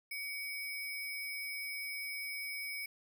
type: tone with sample-and-hold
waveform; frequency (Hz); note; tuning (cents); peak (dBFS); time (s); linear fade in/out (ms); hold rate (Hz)
sine; 2255; C#7; +29; -38; 0.11-2.86; 5; 7350
effects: none